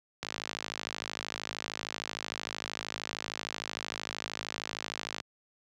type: click train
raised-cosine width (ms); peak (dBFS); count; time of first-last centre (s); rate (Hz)
0.2; -16; 265; 0.23-5.202; 53.1
effects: high-pass 100 Hz 12 dB/octave